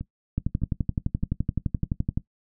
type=two click trains; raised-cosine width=5 ms; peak=-20 / -12 dBFS; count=4 / 22; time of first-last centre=0.01-1.839 / 0.38-2.175 s; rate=1.64 / 11.7 Hz; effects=noise-tail reverb RT60 0.1 s tail -17 dB re dry